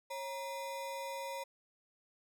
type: ring-modulated tone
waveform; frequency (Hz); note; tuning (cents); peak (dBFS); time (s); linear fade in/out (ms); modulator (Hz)
square; 746; F#5; +14; -37; 0.1-1.44; 10; 200
effects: none